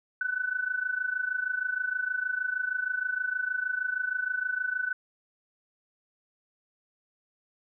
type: tone with amplitude modulation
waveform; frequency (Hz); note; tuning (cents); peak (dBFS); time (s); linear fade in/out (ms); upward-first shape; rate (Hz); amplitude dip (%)
sine; 1500; F#6; +23; -24; 0.21-4.93; 2; sine; 26.4; 80
effects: none